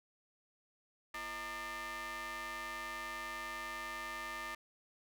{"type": "ring-modulated tone", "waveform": "sawtooth", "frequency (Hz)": 290, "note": "D4", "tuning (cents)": -22, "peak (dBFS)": -34, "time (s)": [1.14, 4.55], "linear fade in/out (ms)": 5, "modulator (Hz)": 1500, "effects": []}